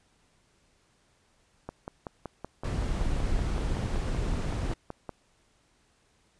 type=click train; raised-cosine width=1 ms; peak=-22 dBFS; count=19; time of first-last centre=1.69-5.093 s; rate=5.29 Hz
type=noise; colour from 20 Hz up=brown; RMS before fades=-29 dBFS; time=2.64-4.74 s; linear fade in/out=5 ms
effects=pink hiss -67 dBFS RMS until 6.39 s + resampled to 22050 Hz